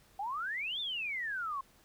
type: exponential two-way sweep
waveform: sine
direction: up then down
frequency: 765 to 3639 to 1053 Hz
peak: -34 dBFS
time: 0.19-1.61 s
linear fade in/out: 5 ms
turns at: 0.8 s
effects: pink hiss -64 dBFS RMS until 1.84 s